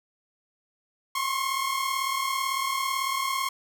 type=tone pair together; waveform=sawtooth; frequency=1057 / 1095 Hz; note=C6 / C#6; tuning=+17 / -22 cents; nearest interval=minor second; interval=61 cents; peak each=-25 / -25 dBFS; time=1.15-3.49 s; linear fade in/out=5 ms; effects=none